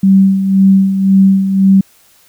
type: tone with tremolo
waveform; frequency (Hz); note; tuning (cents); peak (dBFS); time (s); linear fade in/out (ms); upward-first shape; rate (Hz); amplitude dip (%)
sine; 193.2; G3; -25; -3; 0.03-1.81; 5; sine; 1.9; 60
effects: white hiss -48 dBFS RMS until 2.28 s